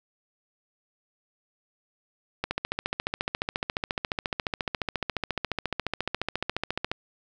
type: click train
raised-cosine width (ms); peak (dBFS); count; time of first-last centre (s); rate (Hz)
0.3; -11; 65; 2.44-6.916; 14.3
effects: none